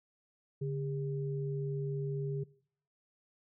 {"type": "tone pair together", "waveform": "sine", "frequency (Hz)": [142.7, 403.6], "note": ["D3", "G#4"], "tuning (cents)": [-49, -49], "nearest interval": "octave + tritone", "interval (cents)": 1800, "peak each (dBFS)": [-33, -39], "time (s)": [0.61, 2.44], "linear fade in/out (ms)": 10, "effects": ["noise-tail reverb RT60 0.6 s tail -22 dB re dry"]}